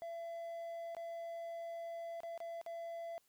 triangle tone with dropouts, 673 Hz, E5, 36 cents sharp, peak -40 dBFS, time 0.02-3.18 s, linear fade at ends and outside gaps 0 ms, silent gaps 0.949-0.967 / 2.204-2.233 / 2.377-2.403 / 2.614-2.663 s, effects white hiss -75 dBFS RMS until 3.28 s

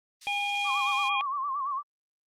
white high-pass noise, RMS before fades -39 dBFS, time 0.21-1.09 s, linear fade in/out 10 ms, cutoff 3600 Hz, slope 12 dB/octave
harmonic tone, 812 Hz, G#5, 39 cents flat, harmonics 1 / 3 / 4, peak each -31 / -29 / -34 dBFS, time 0.27-1.21 s, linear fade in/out 0 ms
sine tone with vibrato, 1108.7 Hz, C#6, in tune, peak -28 dBFS, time 0.64-1.83 s, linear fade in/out 50 ms, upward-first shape sine, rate 8.8 Hz, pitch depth 100 cents each way
effects low-pass 6000 Hz 12 dB/octave + Opus 24 kbps

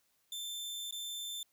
sawtooth tone with dropouts, 3551 Hz, A7, 15 cents sharp, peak -36 dBFS, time 0.32-1.43 s, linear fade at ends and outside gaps 2 ms, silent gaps 0.91-0.924 s, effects white hiss -75 dBFS RMS until 1.52 s

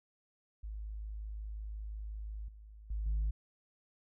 sine tone with level steps, 52.8 Hz, G#1, 29 cents sharp, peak -39 / -50 / -33 / -28 dBFS, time 0.63-3.31 s, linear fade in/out 10 ms, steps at 2.48 / 2.9 / 3.06 s, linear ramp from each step 5 ms, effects tanh soft clip ceiling -28 dBFS

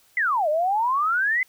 sine exponential two-way sweep, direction down then up, 2078 to 587.3 to 2078 Hz, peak -19 dBFS, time 0.17-1.43 s, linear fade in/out 2 ms, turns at 0.49 s, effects white hiss -59 dBFS RMS until 1.48 s

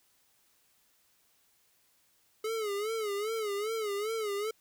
square tone with vibrato, 425.4 Hz, G#4, 42 cents sharp, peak -32 dBFS, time 2.44-4.51 s, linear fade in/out 5 ms, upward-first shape sine, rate 2.5 Hz, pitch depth 110 cents each way, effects white hiss -69 dBFS RMS until 4.6 s

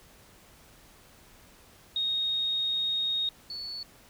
sine tone pair in turn, 3729 / 4435 Hz, A#7 / C#8, 0 / 0 cents, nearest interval minor third, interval 300 cents, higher second, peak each -26 / -35 dBFS, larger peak first, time 1.96-3.29 / 3.5-3.83 s, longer first, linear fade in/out 2 ms, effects pink hiss -56 dBFS RMS until 4.09 s

